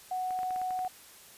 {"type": "tone", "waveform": "sine", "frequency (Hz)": 740, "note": "F#5", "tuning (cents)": 0, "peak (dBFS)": -30, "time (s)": [0.11, 0.88], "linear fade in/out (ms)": 5}
{"type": "clicks", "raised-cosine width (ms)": 0.5, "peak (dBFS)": -31, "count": 9, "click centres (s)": [0.307, 0.39, 0.432, 0.507, 0.561, 0.616, 0.707, 0.791, 0.849]}
{"effects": ["white hiss -53 dBFS RMS until 1.37 s", "resampled to 32000 Hz"]}